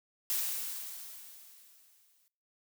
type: noise with exponential decay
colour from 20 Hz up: blue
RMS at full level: -31 dBFS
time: 0.3-2.28 s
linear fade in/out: 0 ms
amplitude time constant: 430 ms
effects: noise-tail reverb RT60 0.6 s tail -23 dB re dry

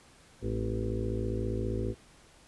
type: harmonic tone with a mistuned harmonic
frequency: 54.9 Hz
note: A1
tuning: 3 cents flat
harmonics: 1 / 2 / 4 / 5 / 6 / 7 / 8 / 9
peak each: -35 / -34 / -39 / -41 / -41 / -37 / -43 / -41 dBFS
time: 0.41-1.95 s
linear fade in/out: 50 ms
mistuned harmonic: 5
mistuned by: -66 cents
effects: pink hiss -58 dBFS RMS until 2.47 s + resampled to 24000 Hz

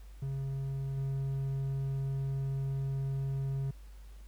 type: tone with level steps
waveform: triangle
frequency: 136 Hz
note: C#3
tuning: 33 cents flat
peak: -31 / -29 dBFS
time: 0.22-3.71 s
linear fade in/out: 5 ms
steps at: 0.97 s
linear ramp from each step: 5 ms
effects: added 50 Hz sine -47 dBFS peak until 4.27 s + pink hiss -64 dBFS RMS until 4.27 s

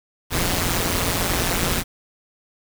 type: noise with amplitude modulation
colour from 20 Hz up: pink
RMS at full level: -18 dBFS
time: 0.3-1.84 s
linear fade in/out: 50 ms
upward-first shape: sine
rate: 175 Hz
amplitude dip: 85%
effects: none

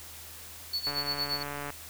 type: tone with tremolo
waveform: triangle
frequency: 4435 Hz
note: C#8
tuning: in tune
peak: -26 dBFS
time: 0.73-1.43 s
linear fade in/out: 5 ms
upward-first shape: sine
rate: 8.7 Hz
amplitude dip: 85%
type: click train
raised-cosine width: 0.5 ms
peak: -22 dBFS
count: 121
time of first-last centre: 0.87-1.703 s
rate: 144 Hz
effects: added 80 Hz sine -53 dBFS peak until 1.89 s + white hiss -46 dBFS RMS until 1.89 s

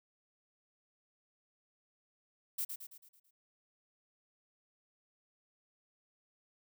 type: noise with echo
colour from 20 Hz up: violet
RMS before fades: -36 dBFS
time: 2.58-2.65 s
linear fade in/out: 10 ms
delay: 110 ms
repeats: 6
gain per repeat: -6 dB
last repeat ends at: 3.31 s
effects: none

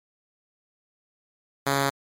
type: tone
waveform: 5% pulse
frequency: 138.59 Hz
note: C#3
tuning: in tune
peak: -10 dBFS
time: 1.66-1.9 s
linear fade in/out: 10 ms
effects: MP3 64 kbps

